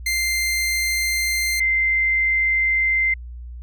sawtooth / sine tone pair in turn, 2091 / 2082 Hz, C7 / C7, -2 / -9 cents, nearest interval unison, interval 7 cents, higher first, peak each -16 dBFS, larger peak neither, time 0.06-1.6 / 1.6-3.14 s, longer neither, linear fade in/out 5 ms, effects added 60 Hz sine -32 dBFS peak until 3.62 s

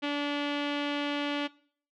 sawtooth tone with low-pass filter, 289.1 Hz, D4, 27 cents flat, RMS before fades -31 dBFS, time 0.02-1.48 s, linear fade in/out 20 ms, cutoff 3100 Hz, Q 2.9, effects noise-tail reverb RT60 0.5 s tail -20 dB re dry

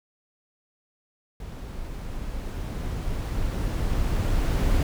brown noise with level ramp, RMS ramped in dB -36 to -21 dBFS, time 1.4-4.83 s, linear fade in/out 2 ms, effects none

